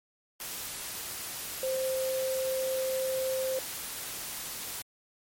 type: tone in noise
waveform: sine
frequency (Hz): 523.3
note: C5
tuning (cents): 0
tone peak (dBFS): -28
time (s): 1.63-3.59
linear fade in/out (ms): 2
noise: white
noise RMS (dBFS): -38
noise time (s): 0.4-4.82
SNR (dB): +7
effects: MP3 64 kbps